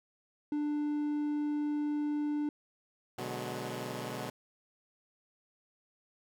triangle tone, 296 Hz, D4, 14 cents sharp, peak -28 dBFS, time 0.52-2.49 s, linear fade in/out 2 ms
10% pulse chord, G# half-diminished seventh, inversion first, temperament equal with one note detuned, 123.47 / 146.83 / 185 / 209.9 Hz, B2 / D3 / F#3 / G#3, 0 / 0 / 0 / +19 cents, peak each -32 / -35 / -36 / -35 dBFS, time 3.18-4.3 s, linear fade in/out 5 ms
effects none

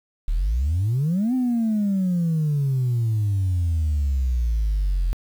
sine exponential two-way sweep, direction up then down, 35.48 to 260 to 42 Hz, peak -17 dBFS, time 0.28-5.13 s, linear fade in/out 0 ms, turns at 1.34 s, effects tanh soft clip ceiling -16 dBFS + 8-bit

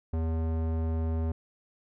square tone with low-pass filter, 81 Hz, E2, 30 cents flat, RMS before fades -29 dBFS, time 0.13-1.32 s, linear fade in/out 5 ms, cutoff 730 Hz, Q 0.65, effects none

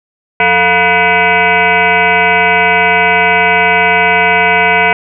sine tone with frequency modulation, 1494 Hz, F#6, 16 cents sharp, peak -6 dBFS, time 0.4-4.93 s, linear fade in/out 2 ms, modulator 263 Hz, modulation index 4, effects none

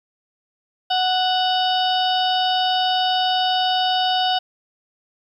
harmonic tone with a mistuned harmonic, 740 Hz, F#5, in tune, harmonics 1 / 2 / 4 / 5 / 6 / 7, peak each -19 / -29 / -23 / -26 / -31 / -33 dBFS, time 0.9-4.39 s, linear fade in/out 10 ms, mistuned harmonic 6, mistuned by +66 cents, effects 9-bit

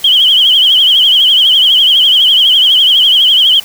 sine tone with vibrato, 3117 Hz, G7, 11 cents flat, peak -4 dBFS, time 0.04-3.6 s, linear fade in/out 5 ms, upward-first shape triangle, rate 12 Hz, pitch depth 120 cents each way, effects white hiss -31 dBFS RMS until 3.64 s

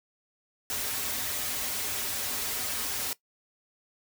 white noise with comb filter, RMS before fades -32 dBFS, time 0.7-3.13 s, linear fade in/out 0 ms, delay 5.9 ms, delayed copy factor -1, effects noise-tail reverb RT60 0.1 s tail -19 dB re dry

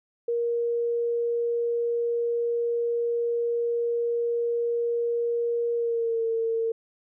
sine tone with pitch glide, 470.9 to 454.3 Hz, A#4 to A#4, +18 to -45 cents, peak -23 dBFS, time 0.28-6.72 s, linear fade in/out 5 ms, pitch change -63 cents, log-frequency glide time 5.75-6.24 s, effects none

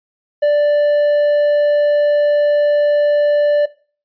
triangle tone, 587.3 Hz, D5, in tune, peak -8 dBFS, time 0.42-3.66 s, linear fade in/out 10 ms, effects noise-tail reverb RT60 0.4 s tail -19 dB re dry + resampled to 11025 Hz

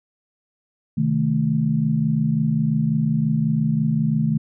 sine chord, A diminished, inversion first, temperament equal with one note detuned, 130.81 / 156.46 / 220 Hz, C3 / Eb3 / A3, 0 / +10 / 0 cents, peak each -25 / -20 / -21 dBFS, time 0.97-4.38 s, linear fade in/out 10 ms, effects none

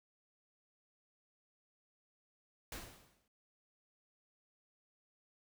pink noise with exponential decay, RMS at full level -43 dBFS, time 2.72-3.28 s, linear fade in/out 2 ms, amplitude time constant 120 ms, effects none

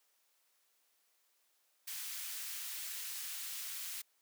white high-pass noise, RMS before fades -43 dBFS, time 1.87-4.02 s, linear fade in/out 10 ms, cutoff 1700 Hz, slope 12 dB/octave, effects white hiss -75 dBFS RMS until 4.21 s + high-pass 400 Hz 12 dB/octave

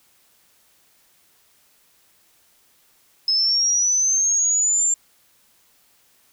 sine linear sweep, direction up, 5150 to 7350 Hz, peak -16 dBFS, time 3.28-4.94 s, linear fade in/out 2 ms, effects white hiss -59 dBFS RMS until 6.32 s

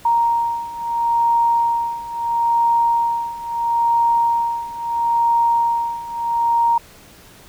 sine beating tone pair, 933 / 933.75 Hz, A#5 / A#5, +1 / +3 cents, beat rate 0.75 Hz, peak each -20 / -17 dBFS, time 0.05-6.78 s, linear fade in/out 5 ms, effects pink hiss -45 dBFS RMS until 7.48 s

